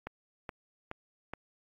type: click train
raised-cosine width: 0.5 ms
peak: -23 dBFS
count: 4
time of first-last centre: 0.07-1.336 s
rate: 2.37 Hz
effects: AAC 32 kbps